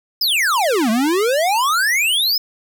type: exponential two-way sweep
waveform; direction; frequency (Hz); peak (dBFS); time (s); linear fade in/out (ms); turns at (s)
square; down then up; 5280 to 211.2 to 5280; -15; 0.21-2.38; 5; 0.9
effects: none